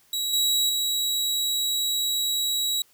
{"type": "tone with level steps", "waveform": "sawtooth", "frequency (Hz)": 3877, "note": "B7", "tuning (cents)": -33, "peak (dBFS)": [-22, -17, -20], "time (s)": [0.13, 2.82], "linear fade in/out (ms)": 2, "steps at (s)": [0.33, 0.69], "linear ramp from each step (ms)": 5, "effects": ["white hiss -60 dBFS RMS until 2.93 s"]}